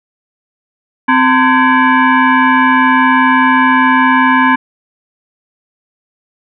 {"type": "tone with frequency modulation", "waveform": "sine", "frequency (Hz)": 383.5, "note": "G4", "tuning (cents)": -38, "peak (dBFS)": -6, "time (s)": [1.08, 4.56], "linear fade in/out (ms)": 10, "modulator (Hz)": 642, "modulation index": 2.4, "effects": []}